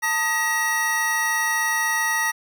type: tone cluster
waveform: square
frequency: 894 / 1245 / 1909 Hz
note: A5 / D#6 / A#6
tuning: +27 / +1 / +41 cents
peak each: -28 / -30 / -22 dBFS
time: 0.02-2.32 s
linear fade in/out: 20 ms
effects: none